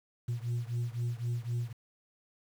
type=beating tone pair; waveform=sine; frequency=117.8 / 121.7 Hz; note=A#2 / B2; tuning=+19 / -25 cents; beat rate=3.9 Hz; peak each=-32 / -33 dBFS; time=0.28-1.73 s; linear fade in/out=10 ms; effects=tanh soft clip ceiling -28 dBFS + 9-bit